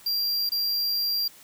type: tone with dropouts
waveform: square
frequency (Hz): 4751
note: D8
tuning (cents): +19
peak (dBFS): -24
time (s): 0.06-1.28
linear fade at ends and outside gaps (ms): 5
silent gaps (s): 0.493-0.518
effects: white hiss -51 dBFS RMS until 1.43 s